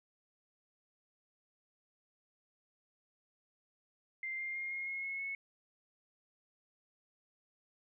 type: tone with pitch steps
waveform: sine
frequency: 2093 / 2110 / 2127 / 2144 / 2162 / 2179 / 2197 Hz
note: C7 / C7 / C7 / C7 / C#7 / C#7 / C#7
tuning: 0 / +14 / +28 / +42 / -44 / -30 / -16 cents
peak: -37 dBFS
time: 4.23-5.35 s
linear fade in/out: 2 ms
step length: 160 ms
effects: none